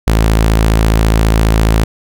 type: tone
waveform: sawtooth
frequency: 54.7 Hz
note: A1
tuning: 9 cents flat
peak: -4 dBFS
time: 0.07-1.84 s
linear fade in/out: 5 ms
effects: none